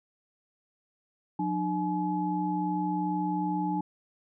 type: tone cluster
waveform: sine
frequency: 179.7 / 302.3 / 849 Hz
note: F3 / D#4 / G#5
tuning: +50 / -50 / +38 cents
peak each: -31 dBFS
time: 1.39-3.81 s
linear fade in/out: 5 ms
effects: none